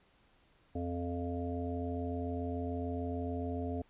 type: harmonic tone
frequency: 86.9 Hz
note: F2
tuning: 8 cents flat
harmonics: 1 / 3 / 5 / 7 / 8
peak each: -38 / -38 / -42 / -46 / -44 dBFS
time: 0.75-3.82 s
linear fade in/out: 5 ms
effects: pink hiss -68 dBFS RMS until 3.89 s + resampled to 8000 Hz